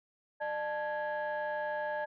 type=tone cluster; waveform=sine; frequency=602 / 875 / 1661 Hz; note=D5 / A5 / G#6; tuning=+43 / -10 / 0 cents; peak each=-34 / -36 / -38 dBFS; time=0.4-2.06 s; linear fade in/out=20 ms; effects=tanh soft clip ceiling -27 dBFS